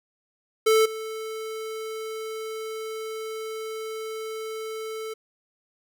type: tone with level steps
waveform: square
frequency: 440 Hz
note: A4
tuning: in tune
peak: -17 / -32 dBFS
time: 0.66-5.14 s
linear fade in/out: 10 ms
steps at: 0.85 s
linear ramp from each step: 10 ms
effects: none